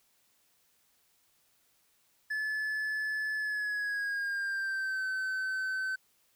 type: tone with pitch glide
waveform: triangle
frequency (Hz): 1727 to 1529.7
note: A6 to G6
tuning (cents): -33 to -43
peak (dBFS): -29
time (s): 2.3-5.96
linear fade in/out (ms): 10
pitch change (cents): -210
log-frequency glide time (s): 3.36-5.06
effects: white hiss -70 dBFS RMS until 6.35 s